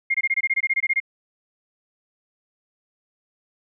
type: tone bursts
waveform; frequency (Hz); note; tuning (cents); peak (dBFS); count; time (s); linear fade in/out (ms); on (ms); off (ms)
sine; 2129; C7; +30; -17; 14; 0.1-1.002; 10; 44; 22
effects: none